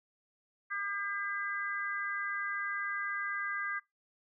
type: harmonic tone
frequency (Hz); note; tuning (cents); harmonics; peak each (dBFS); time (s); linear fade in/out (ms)
401.8; G4; +43; 3 / 4 / 5; -39 / -36 / -40; 0.7-3.8; 20
effects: noise-tail reverb RT60 0.2 s tail -22 dB re dry